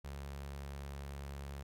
sawtooth tone with notch filter, 69.8 Hz, C#2, 13 cents sharp, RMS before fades -45 dBFS, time 0.04-1.63 s, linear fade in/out 10 ms, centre 280 Hz, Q 1.8, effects AAC 64 kbps

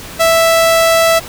sawtooth tone, 659.3 Hz, E5, in tune, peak -4 dBFS, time 0.19-1.2 s, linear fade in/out 20 ms, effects pink hiss -30 dBFS RMS until 1.28 s

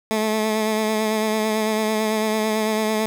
15% pulse tone with vibrato, 216.9 Hz, A3, 25 cents flat, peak -13 dBFS, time 0.11-3.06 s, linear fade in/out 0 ms, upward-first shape sine, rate 9 Hz, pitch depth 26 cents each way, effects none

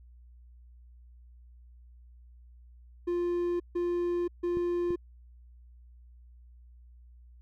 triangle tone bursts, 349.6 Hz, F4, 2 cents sharp, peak -25 dBFS, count 3, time 3.07-4.96 s, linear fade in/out 10 ms, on 530 ms, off 150 ms
clicks, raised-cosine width 3 ms, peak -26 dBFS, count 2, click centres 4.571 / 4.906 s
effects added 60 Hz sine -51 dBFS peak until 7.41 s

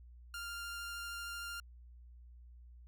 sawtooth tone with vibrato, 1396.9 Hz, F6, in tune, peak -38 dBFS, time 0.34-1.6 s, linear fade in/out 2 ms, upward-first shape triangle, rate 13 Hz, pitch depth 9 cents each way, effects added 60 Hz sine -53 dBFS peak until 2.87 s

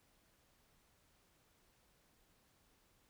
silence, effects pink hiss -73 dBFS RMS until 3.09 s

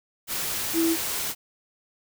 sine tone in noise, 329.6 Hz, E4, in tune, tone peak -20 dBFS, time 0.73-0.97 s, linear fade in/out 50 ms, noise white, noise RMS -29 dBFS, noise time 0.27-1.35 s, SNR +6 dB, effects none

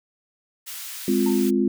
white high-pass noise, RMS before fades -35 dBFS, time 0.66-1.51 s, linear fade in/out 20 ms, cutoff 1500 Hz, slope 12 dB/octave
sine chord, F minor, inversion first, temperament equal, 207.7 / 261.6 / 349.2 Hz, Ab3 / C4 / F4, 0 / 0 / 0 cents, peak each -22 dBFS, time 1.08-1.68 s, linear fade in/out 2 ms
sine tone with exponential decay, 901 Hz, A5, 41 cents sharp, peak -30 dBFS, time 1.26-1.52 s, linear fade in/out 5 ms, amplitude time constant 56 ms
effects none

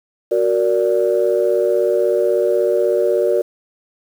sine chord, Gb augmented, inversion none, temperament equal with one note detuned, 370 / 466.2 / 582.6 Hz, Gb4 / Bb4 / D5, 0 / 0 / -14 cents, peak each -17 dBFS, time 0.31-3.42 s, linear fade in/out 10 ms, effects tanh soft clip ceiling -5 dBFS + 7-bit

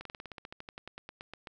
slowing click train, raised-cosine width 0.3 ms, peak -27 dBFS, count 19, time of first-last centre 0.01-1.472 s, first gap 43 ms, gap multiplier 1.07, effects none

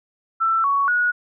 sine tone with pitch steps, 1334 / 1118 / 1456 Hz, E6 / C#6 / F#6, +20 / +14 / -28 cents, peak -16 dBFS, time 0.4-1.12 s, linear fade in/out 20 ms, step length 240 ms, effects none

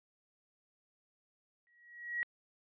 sine tone with exponential growth, 1910 Hz, A#6, 42 cents sharp, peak -30 dBFS, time 1.67-2.23 s, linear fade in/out 0 ms, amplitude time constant 120 ms, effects resampled to 8000 Hz

